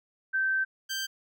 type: tone pair in turn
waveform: sine / 15% pulse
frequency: 1552 / 1568.2 Hz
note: G6 / G6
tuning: -18 / 0 cents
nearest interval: unison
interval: 18 cents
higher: second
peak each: -24 dBFS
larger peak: neither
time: 0.33-0.65 / 0.89-1.07 s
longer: first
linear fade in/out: 20 ms
effects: none